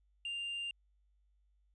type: tone with hard clipping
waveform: sine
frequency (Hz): 2794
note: F7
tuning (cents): 0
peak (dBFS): -38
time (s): 0.25-0.71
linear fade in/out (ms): 2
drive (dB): 2
effects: added 50 Hz sine -69 dBFS peak until 1.74 s + resampled to 24000 Hz